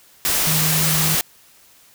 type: tone in noise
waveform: sine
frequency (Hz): 156.8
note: D#3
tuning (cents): +14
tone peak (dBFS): -21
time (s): 0.47-1.15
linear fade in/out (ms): 0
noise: white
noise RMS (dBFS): -19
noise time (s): 0.25-1.21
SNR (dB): -5
effects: white hiss -51 dBFS RMS until 1.94 s